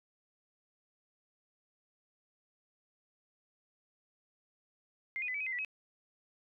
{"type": "tone with pitch steps", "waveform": "sine", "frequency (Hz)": [2103, 2472, 2011, 2296, 2527, 2071, 1956, 2549], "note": ["C7", "D#7", "B6", "D7", "D#7", "C7", "B6", "D#7"], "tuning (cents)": [8, -12, 31, -40, 26, -18, -17, 41], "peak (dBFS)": -34, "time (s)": [5.16, 5.648], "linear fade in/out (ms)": 0, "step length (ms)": 61, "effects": []}